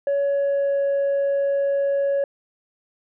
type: tone with pitch glide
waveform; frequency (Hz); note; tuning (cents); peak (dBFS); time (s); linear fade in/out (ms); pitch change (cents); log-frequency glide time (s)
sine; 562 to 558.1; C#5 to C#5; +24 to +12; -16; 0.07-2.24; 2; -12; 0.2-0.81
effects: tanh soft clip ceiling -17 dBFS